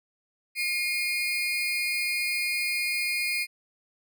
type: tone pair together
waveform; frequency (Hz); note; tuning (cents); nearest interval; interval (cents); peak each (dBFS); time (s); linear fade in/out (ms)
35% pulse; 2136 / 2445; C7 / D#7; +35 / -31; major second; 234; -28 / -26; 0.55-3.47; 50
effects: none